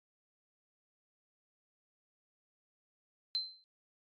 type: tone with exponential decay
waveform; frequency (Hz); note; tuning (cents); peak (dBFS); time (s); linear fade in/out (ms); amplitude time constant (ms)
sine; 4094; C8; -38; -28; 3.35-3.64; 0; 63
effects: MP3 48 kbps